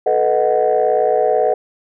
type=chord; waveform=sine; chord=B dominant seventh; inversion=third; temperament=equal with one note detuned; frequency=435.7 / 493.9 / 622.3 / 740 Hz; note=A4 / B4 / D#5 / F#5; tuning=-17 / 0 / 0 / 0 cents; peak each=-17 dBFS; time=0.06-1.54 s; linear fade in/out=5 ms; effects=tanh soft clip ceiling -5 dBFS